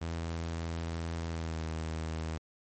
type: tone with pitch glide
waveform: sawtooth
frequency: 83 to 80.13 Hz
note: E2 to E2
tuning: +12 to -49 cents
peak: -30 dBFS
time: 0.01-2.38 s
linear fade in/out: 10 ms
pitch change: -61 cents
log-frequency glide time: 1.29-1.62 s
effects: MP3 32 kbps